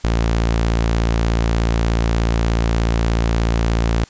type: tone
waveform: sawtooth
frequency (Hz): 56.7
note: A#1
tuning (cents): -47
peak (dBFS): -11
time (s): 0.04-4.04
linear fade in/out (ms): 0
effects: white hiss -47 dBFS RMS until 4.09 s + resampled to 16000 Hz